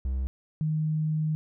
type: tone pair in turn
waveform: triangle / sine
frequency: 65.3 / 155.31 Hz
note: C2 / D#3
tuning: -3 / -3 cents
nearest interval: octave + minor third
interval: 1500 cents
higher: second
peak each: -24 dBFS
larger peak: neither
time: 0.05-0.27 / 0.61-1.35 s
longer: second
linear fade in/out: 0 ms
effects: none